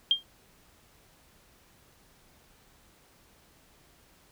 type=tone with exponential decay; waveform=sine; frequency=3200 Hz; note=G7; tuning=35 cents sharp; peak=-16 dBFS; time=0.11-0.23 s; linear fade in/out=1 ms; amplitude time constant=25 ms; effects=pink hiss -61 dBFS RMS until 4.31 s